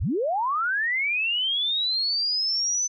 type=linear sweep; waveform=sine; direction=up; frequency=36.51 to 6110 Hz; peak=-22 dBFS; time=0-2.88 s; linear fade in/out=20 ms; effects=none